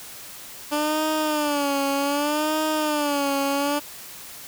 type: tone with vibrato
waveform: 15% pulse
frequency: 293.7 Hz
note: D4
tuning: in tune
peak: -15 dBFS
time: 0.71-3.8 s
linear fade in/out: 20 ms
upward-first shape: sine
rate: 0.65 Hz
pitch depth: 100 cents each way
effects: white hiss -40 dBFS RMS until 4.47 s